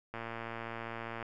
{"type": "click train", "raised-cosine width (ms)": 0.5, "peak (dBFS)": -25, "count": 126, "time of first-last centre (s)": [0.14, 1.227], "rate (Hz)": 115, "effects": []}